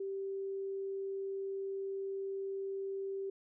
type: tone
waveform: sine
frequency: 390 Hz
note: G4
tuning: 9 cents flat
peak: -36 dBFS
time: 0-3.3 s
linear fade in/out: 5 ms
effects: none